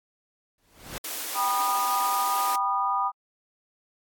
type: noise with exponential growth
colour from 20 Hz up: pink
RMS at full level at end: -33 dBFS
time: 0.58-0.98 s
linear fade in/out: 2 ms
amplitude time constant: 85 ms
type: high-pass noise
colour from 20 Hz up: white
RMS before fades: -33 dBFS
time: 1.04-2.56 s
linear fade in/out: 5 ms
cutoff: 260 Hz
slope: 48 dB/octave
type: chord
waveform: sine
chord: G augmented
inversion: none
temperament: just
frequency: 784 / 980 / 1225 Hz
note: G5 / B5 / D#6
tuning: 0 / -14 / -27 cents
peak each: -29 / -27 / -26 dBFS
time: 1.34-3.12 s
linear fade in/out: 50 ms
effects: AAC 64 kbps